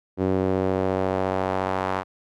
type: tone with band-pass filter sweep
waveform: sawtooth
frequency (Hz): 94.3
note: F#2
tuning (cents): +33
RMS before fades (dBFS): -24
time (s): 0.17-2.04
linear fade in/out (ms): 50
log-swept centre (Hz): 360 to 1000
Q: 1.4
effects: none